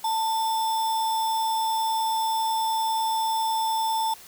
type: tone with sample-and-hold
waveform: sine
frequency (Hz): 891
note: A5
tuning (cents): +22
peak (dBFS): -22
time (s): 0.04-4.14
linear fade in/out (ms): 5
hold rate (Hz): 4410
effects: white hiss -47 dBFS RMS until 4.27 s